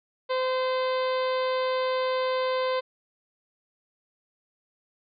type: harmonic tone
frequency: 515 Hz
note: C5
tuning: 28 cents flat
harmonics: 1 / 2 / 3 / 4 / 5 / 6 / 7 / 8 / 9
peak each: -25 / -30 / -39 / -39 / -44 / -43 / -42 / -44 / -46 dBFS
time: 0.29-2.81 s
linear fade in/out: 20 ms
effects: none